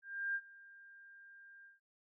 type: tone with ADSR envelope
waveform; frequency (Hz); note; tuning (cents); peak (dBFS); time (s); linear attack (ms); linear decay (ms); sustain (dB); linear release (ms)
sine; 1598; G6; +33; -33; 0.02-1.8; 330; 54; -22; 150
effects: none